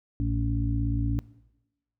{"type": "harmonic tone", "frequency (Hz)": 56.8, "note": "A#1", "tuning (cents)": -44, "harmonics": [1, 2, 4, 5], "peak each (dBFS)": [-28, -28, -37, -31], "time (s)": [0.2, 1.19], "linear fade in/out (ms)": 0, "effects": ["noise-tail reverb RT60 1.0 s tail -20 dB re dry"]}